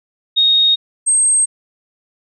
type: tone pair in turn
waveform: sine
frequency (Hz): 3729 / 8388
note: A#7 / C9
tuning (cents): 0 / +3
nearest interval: octave + major second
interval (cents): 1403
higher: second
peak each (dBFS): -9 / -10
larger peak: first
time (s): 0.36-0.76 / 1.06-1.46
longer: neither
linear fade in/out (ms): 20
effects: none